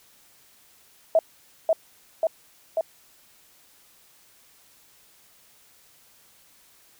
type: tone with echo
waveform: sine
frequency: 648 Hz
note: E5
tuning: 30 cents flat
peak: -14 dBFS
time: 1.15-1.19 s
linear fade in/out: 2 ms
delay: 540 ms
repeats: 3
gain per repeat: -2 dB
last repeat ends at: 2.81 s
effects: white hiss -57 dBFS RMS until 6.99 s